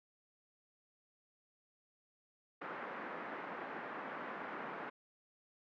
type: band-pass noise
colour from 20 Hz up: white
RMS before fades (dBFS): -45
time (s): 2.61-4.9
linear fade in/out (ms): 10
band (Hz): 190 to 1700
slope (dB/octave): 24
effects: none